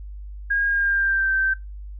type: tone with pitch glide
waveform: sine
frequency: 1629 to 1555.4 Hz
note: G#6 to G6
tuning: -34 to -14 cents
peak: -18 dBFS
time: 0.5-1.54 s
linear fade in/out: 10 ms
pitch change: -80 cents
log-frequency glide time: 0.67-1.33 s
effects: noise-tail reverb RT60 0.2 s tail -19 dB re dry + added 50 Hz sine -33 dBFS peak until 1.99 s